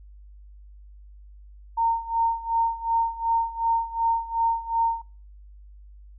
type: tone with tremolo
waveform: sine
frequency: 917 Hz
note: A#5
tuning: 29 cents flat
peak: -18 dBFS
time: 1.77-5.02 s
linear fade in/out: 10 ms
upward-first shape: sine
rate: 2.7 Hz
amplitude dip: 85%
effects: noise-tail reverb RT60 0.4 s tail -26 dB re dry + added 50 Hz sine -44 dBFS peak until 6.18 s